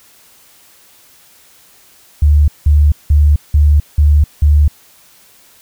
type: tone bursts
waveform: sine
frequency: 73.9 Hz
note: D2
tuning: 11 cents sharp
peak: -5 dBFS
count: 6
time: 2.22-4.68 s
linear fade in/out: 5 ms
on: 260 ms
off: 180 ms
effects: white hiss -46 dBFS RMS until 5.61 s